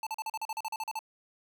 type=tone bursts; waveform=square; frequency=880 Hz; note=A5; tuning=in tune; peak=-33 dBFS; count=13; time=0.03-0.991 s; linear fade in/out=2 ms; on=37 ms; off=40 ms; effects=none